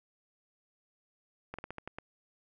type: slowing click train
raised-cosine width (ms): 0.5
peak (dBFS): -25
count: 7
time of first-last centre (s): 1.54-1.985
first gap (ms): 46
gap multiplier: 1.19
effects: none